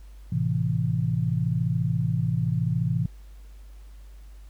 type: chord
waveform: sine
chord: A minor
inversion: none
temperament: equal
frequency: 110 / 130.81 / 164.81 Hz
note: A2 / C3 / E3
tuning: 0 / 0 / 0 cents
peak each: -27 / -26 / -26 dBFS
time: 0.32-3.06 s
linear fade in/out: 5 ms
effects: added 50 Hz sine -42 dBFS peak until 4.49 s + pink hiss -61 dBFS RMS until 4.49 s